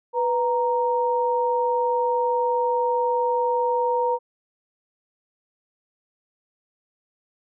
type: tone pair together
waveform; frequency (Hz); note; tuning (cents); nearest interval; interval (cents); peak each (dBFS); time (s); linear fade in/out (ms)
sine; 493.9 / 932.4; B4 / A#5; 0 / 0; major seventh; 1100; -22; 0.13-4.19; 50
effects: none